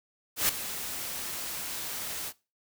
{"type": "noise with ADSR envelope", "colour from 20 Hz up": "white", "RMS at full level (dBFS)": -23, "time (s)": [0.36, 2.33], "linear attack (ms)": 130, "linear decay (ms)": 4, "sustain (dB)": -13, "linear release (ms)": 51, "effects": ["noise-tail reverb RT60 0.3 s tail -21 dB re dry"]}